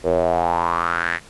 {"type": "tone with band-pass filter sweep", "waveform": "square", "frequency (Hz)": 42.5, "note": "F1", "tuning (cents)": -46, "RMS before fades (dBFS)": -20, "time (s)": [0.03, 1.2], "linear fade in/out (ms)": 50, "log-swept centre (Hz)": [480, 1900], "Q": 5.4, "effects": ["pink hiss -45 dBFS RMS until 1.29 s", "resampled to 24000 Hz"]}